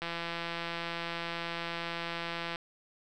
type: click train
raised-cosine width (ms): 0.3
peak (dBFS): -20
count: 430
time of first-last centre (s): 0.02-2.558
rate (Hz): 169
effects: none